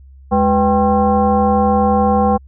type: tone with frequency modulation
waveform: sine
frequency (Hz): 495.1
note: B4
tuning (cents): +4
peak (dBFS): -10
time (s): 0.31-2.38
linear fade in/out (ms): 20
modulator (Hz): 287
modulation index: 1.6
effects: added 67 Hz sine -38 dBFS peak until 2.47 s